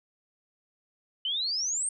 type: exponential sweep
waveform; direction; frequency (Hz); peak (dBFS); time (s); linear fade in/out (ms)
sine; up; 2974 to 8870; -27; 1.25-1.89; 2
effects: none